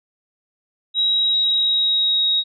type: tone with pitch glide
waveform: sine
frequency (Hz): 3841 to 3786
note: B7 to A#7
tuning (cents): -49 to +26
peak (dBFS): -15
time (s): 0.94-2.44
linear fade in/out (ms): 50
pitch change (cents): -25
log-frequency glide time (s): 1.04-2.24
effects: none